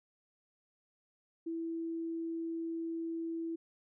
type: tone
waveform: sine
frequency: 330 Hz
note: E4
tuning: 2 cents sharp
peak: -35 dBFS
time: 1.46-3.56 s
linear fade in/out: 10 ms
effects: none